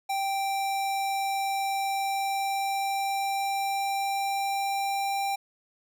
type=tone with pitch glide; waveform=square; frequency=784 to 790.4 Hz; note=G5 to G5; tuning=0 to +14 cents; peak=-27 dBFS; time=0.09-5.36 s; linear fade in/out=10 ms; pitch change=+14 cents; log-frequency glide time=1.87-5.12 s; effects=none